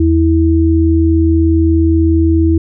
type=tone pair together; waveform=sine; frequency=81.6 / 326.4 Hz; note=E2 / E4; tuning=-17 / -17 cents; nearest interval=2 octaves; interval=2400 cents; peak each=-10 dBFS; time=0-2.58 s; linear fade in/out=5 ms; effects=none